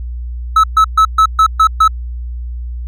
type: tone bursts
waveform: triangle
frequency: 1299 Hz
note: E6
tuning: 26 cents flat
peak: -3 dBFS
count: 7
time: 0.56-1.879 s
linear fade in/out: 5 ms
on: 77 ms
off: 130 ms
effects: added 60 Hz sine -20 dBFS peak until 2.87 s